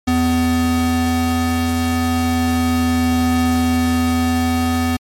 square tone pair together, 83.7 / 250.8 Hz, E2 / B3, +27 / +27 cents, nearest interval octave + perfect fifth, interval 1900 cents, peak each -21 / -16 dBFS, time 0.07-4.97 s, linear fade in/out 10 ms, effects MP3 64 kbps

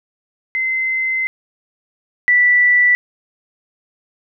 sine tone pair in turn, 2062 / 1966.8 Hz, C7 / B6, -26 / -8 cents, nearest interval minor second, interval 82 cents, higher first, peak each -16 / -9 dBFS, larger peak second, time 0.55-1.27 / 2.28-2.95 s, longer first, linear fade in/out 0 ms, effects none

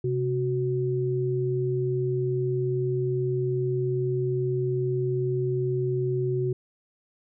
sine tone pair together, 130.81 / 370 Hz, C3 / F#4, 0 / 0 cents, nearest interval octave + tritone, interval 1800 cents, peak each -26 dBFS, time 0.04-6.53 s, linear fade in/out 5 ms, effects none

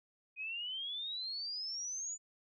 sine exponential sweep, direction up, 2481 to 7040 Hz, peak -38 dBFS, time 0.36-2.18 s, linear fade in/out 50 ms, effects none

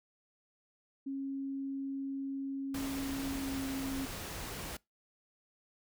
sine tone with pitch glide, 272.8 to 269 Hz, C#4 to C4, -28 to +48 cents, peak -35 dBFS, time 1.06-4.06 s, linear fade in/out 10 ms, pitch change -24 cents, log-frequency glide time 3.32-3.67 s
pink noise, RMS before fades -42 dBFS, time 2.74-4.77 s, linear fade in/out 5 ms
effects noise-tail reverb RT60 0.2 s tail -24 dB re dry

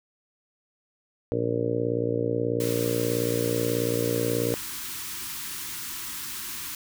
harmonic tone, 58.4 Hz, A#1, 4 cents sharp, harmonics 2 / 3 / 4 / 5 / 6 / 7 / 8 / 9 / 10, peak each -31 / -38 / -38 / -31 / -35 / -34 / -27 / -35 / -38 dBFS, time 1.32-4.54 s, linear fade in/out 0 ms
white band-stop noise, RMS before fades -35 dBFS, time 2.6-6.75 s, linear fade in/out 2 ms, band 390 to 900 Hz, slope 96 dB/octave
effects none

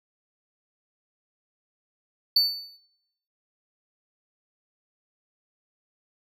triangle tone with exponential decay, 4500 Hz, C#8, 25 cents sharp, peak -13 dBFS, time 2.36-2.77 s, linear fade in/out 5 ms, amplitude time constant 89 ms, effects noise-tail reverb RT60 0.8 s tail -20 dB re dry

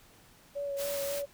sine tone with vibrato, 564 Hz, C#5, 30 cents sharp, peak -32 dBFS, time 0.55-1.26 s, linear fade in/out 20 ms, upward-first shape sine, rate 3.6 Hz, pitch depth 21 cents each way
white noise, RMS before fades -39 dBFS, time 0.76-1.23 s, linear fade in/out 50 ms
effects pink hiss -59 dBFS RMS until 1.33 s

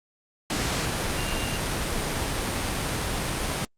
sine tone in noise, 2794 Hz, F7, in tune, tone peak -35 dBFS, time 1.16-1.57 s, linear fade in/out 2 ms, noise pink, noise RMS -27 dBFS, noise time 0.5-3.65 s, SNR -11 dB, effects low-pass 10000 Hz 12 dB/octave + Opus 48 kbps

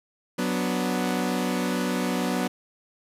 sawtooth chord, B minor, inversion second, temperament equal, 185 / 246.9 / 293.7 Hz, F#3 / B3 / D4, 0 / 0 / 0 cents, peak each -24 / -23 / -28 dBFS, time 0.38-2.48 s, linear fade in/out 10 ms, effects resampled to 32000 Hz + 9-bit

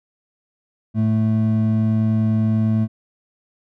triangle tone pair together, 110 / 219.3 Hz, A2 / A3, 0 / -6 cents, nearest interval octave, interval 1194 cents, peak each -16 dBFS, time 0.94-2.88 s, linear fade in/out 50 ms, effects none

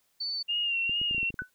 sine tone, 4507 Hz, C#8, 28 cents sharp, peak -30 dBFS, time 0.2-0.43 s, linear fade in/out 10 ms
sine tone with vibrato, 2794 Hz, F7, in tune, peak -26 dBFS, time 0.48-1.31 s, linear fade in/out 20 ms, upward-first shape sine, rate 2.3 Hz, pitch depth 48 cents each way
clicks, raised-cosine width 3 ms, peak -29 dBFS, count 9, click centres 0.895 / 1.015 / 1.111 / 1.147 / 1.181 / 1.23 / 1.304 / 1.342 / 1.42 s
sine tone with exponential decay, 1497 Hz, F#6, 20 cents sharp, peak -26 dBFS, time 1.39-1.5 s, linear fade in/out 1 ms, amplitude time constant 22 ms
effects white hiss -71 dBFS RMS until 1.54 s

